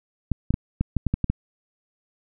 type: clicks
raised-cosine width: 5 ms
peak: -9 dBFS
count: 9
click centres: 0.317 / 0.506 / 0.541 / 0.81 / 0.967 / 1.067 / 1.14 / 1.243 / 1.3 s
effects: none